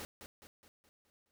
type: noise with echo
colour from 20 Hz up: pink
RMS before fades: -45 dBFS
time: 0-0.05 s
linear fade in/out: 0 ms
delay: 210 ms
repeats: 6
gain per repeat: -6 dB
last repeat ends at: 1.31 s
effects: none